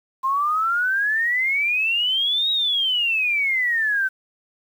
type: exponential two-way sweep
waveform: sine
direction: up then down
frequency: 1046 to 3831 to 1518 Hz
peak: -18 dBFS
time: 0.23-4.09 s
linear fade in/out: 20 ms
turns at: 2.51 s
effects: 8-bit